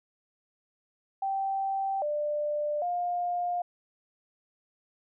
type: tone with pitch steps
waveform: sine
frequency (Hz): 779 / 594 / 707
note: G5 / D5 / F5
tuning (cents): -11 / +20 / +21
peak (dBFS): -27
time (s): 1.22-3.62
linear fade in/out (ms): 5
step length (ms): 800
effects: none